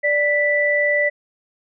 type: tone pair together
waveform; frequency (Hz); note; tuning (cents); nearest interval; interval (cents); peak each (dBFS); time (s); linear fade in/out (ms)
sine; 587.3 / 1975.5; D5 / B6; 0 / 0; octave + major sixth; 2100; -19 / -17; 0.03-1.1; 20
effects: none